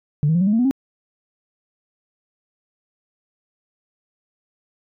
sine tone with pitch steps, 146.83 / 160.12 / 174.61 / 190.41 / 207.6 / 226.4 / 246.9 / 269.3 Hz, D3 / D#3 / F3 / F#3 / G#3 / A3 / B3 / C#4, 0 / +50 / 0 / +50 / 0 / +50 / 0 / -50 cents, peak -13 dBFS, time 0.23-0.71 s, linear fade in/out 0 ms, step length 60 ms, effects tanh soft clip ceiling -10 dBFS

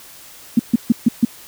sine tone bursts, 233.1 Hz, A#3, in tune, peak -7 dBFS, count 5, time 0.57-1.25 s, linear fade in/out 5 ms, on 24 ms, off 140 ms, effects white hiss -41 dBFS RMS until 1.47 s

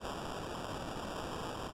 white noise with sample-and-hold, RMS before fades -41 dBFS, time 0-1.73 s, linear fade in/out 50 ms, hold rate 2100 Hz, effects low-pass 9000 Hz 12 dB/octave

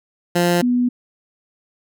15% pulse / sine tone pair in turn, 174.61 / 245.8 Hz, F3 / B3, 0 / -8 cents, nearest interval tritone, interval 592 cents, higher second, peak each -8 / -14 dBFS, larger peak first, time 0.35-0.62 / 0.62-0.89 s, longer neither, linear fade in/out 10 ms, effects none

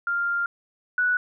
sine tone pair in turn, 1396.9 / 1475.9 Hz, F6 / F#6, 0 / -5 cents, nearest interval minor second, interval 95 cents, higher second, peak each -22 / -19 dBFS, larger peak second, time 0.07-0.46 / 0.98-1.17 s, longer first, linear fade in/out 2 ms, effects none

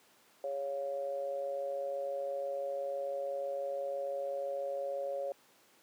sine tone with amplitude modulation, 556 Hz, C#5, 5 cents sharp, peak -30 dBFS, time 0.44-5.32 s, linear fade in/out 2 ms, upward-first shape sine, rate 146 Hz, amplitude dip 75%, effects pink hiss -64 dBFS RMS until 5.82 s + high-pass 300 Hz 12 dB/octave

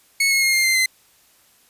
sawtooth tone with pitch steps, 2200 / 2171 / 2142 / 2114 / 2086 / 2059 Hz, C#7 / C#7 / C7 / C7 / C7 / C7, -14 / -37 / +40 / +17 / -6 / -28 cents, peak -12 dBFS, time 0.2-0.86 s, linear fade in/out 5 ms, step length 110 ms, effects white hiss -56 dBFS RMS until 1.69 s + resampled to 32000 Hz

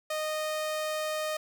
sawtooth tone, 618 Hz, D#5, 12 cents flat, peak -26 dBFS, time 0.1-1.37 s, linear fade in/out 5 ms, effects none

